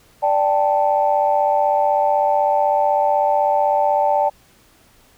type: chord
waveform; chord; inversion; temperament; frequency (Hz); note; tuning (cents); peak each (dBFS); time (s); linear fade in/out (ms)
sine; D suspended fourth; none; equal; 587.3 / 784 / 880; D5 / G5 / A5; 0 / 0 / 0; -18; 0.22-4.3; 20
effects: tanh soft clip ceiling -4 dBFS + pink hiss -53 dBFS RMS until 5.17 s